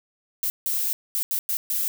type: noise bursts at uneven times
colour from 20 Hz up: violet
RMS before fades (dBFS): -25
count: 6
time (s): 0.43-0.5 / 0.66-0.93 / 1.15-1.23 / 1.31-1.39 / 1.49-1.57 / 1.7-1.88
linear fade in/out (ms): 0
effects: none